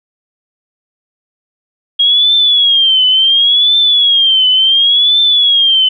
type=tone with vibrato; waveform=sine; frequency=3271 Hz; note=G#7; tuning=27 cents flat; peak=-6 dBFS; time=1.99-5.89 s; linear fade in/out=10 ms; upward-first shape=triangle; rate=0.7 Hz; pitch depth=150 cents each way; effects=none